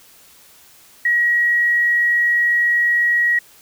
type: tone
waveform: sine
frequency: 1906 Hz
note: A#6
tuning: 38 cents sharp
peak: -13 dBFS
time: 1.05-3.39 s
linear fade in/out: 5 ms
effects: white hiss -48 dBFS RMS until 3.61 s